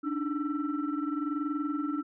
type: tone cluster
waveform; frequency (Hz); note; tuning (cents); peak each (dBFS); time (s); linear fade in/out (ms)
sine; 286.4 / 307.3 / 1335; D4 / D#4 / E6; -43 / -21 / +22; -31 / -32 / -37; 0.03-2.03; 20
effects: tanh soft clip ceiling -21 dBFS